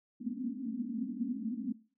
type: band-pass noise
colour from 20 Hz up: white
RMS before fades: -37 dBFS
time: 0.2-1.73 s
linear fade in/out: 10 ms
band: 210 to 270 Hz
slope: 96 dB/octave
effects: noise-tail reverb RT60 0.4 s tail -19 dB re dry